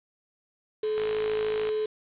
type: tone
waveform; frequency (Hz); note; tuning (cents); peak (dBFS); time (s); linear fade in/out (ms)
sine; 430; A4; -40; -25; 0.83-1.86; 5
type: click train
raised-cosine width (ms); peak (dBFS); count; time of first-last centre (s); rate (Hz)
0.3; -19; 39; 0.98-1.69; 53.5
effects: resampled to 8000 Hz + 7-bit